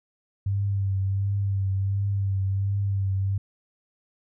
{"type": "tone with vibrato", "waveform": "sine", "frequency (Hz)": 98.2, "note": "G2", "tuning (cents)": 4, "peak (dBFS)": -22, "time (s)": [0.46, 3.38], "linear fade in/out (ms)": 5, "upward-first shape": "triangle", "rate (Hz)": 1.4, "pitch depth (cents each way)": 39, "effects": []}